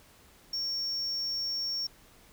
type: tone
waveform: triangle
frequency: 5500 Hz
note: F8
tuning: 27 cents flat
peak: -29 dBFS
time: 0.53-1.87 s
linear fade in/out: 5 ms
effects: pink hiss -58 dBFS RMS until 2.32 s